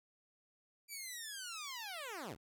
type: linear sweep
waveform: 10% pulse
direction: down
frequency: 2349 to 46.25 Hz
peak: -35 dBFS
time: 0.88-2.37 s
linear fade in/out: 50 ms
effects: none

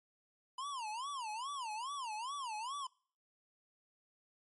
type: tone with vibrato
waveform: square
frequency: 987.8 Hz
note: B5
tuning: in tune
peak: -40 dBFS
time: 0.58-2.87 s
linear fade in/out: 5 ms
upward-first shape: sine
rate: 2.4 Hz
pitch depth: 270 cents each way
effects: noise-tail reverb RT60 0.5 s tail -25 dB re dry + MP3 48 kbps

